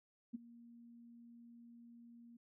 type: tone with ADSR envelope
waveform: sine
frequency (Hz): 235.3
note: A#3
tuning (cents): +16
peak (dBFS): -38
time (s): 0.33-2.37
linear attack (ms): 20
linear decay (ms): 15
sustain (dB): -18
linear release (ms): 7
effects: none